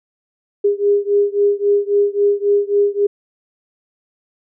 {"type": "beating tone pair", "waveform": "sine", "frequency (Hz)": [405.2, 408.9], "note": ["G#4", "G#4"], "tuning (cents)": [-43, -27], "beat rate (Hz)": 3.7, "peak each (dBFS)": [-15, -16], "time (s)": [0.64, 3.07], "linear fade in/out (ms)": 10, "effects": []}